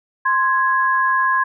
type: tone pair together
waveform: sine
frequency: 1046.5 / 1661.2 Hz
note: C6 / G#6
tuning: 0 / 0 cents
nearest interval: minor sixth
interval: 800 cents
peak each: -16 / -18 dBFS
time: 0.25-1.44 s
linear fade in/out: 10 ms
effects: none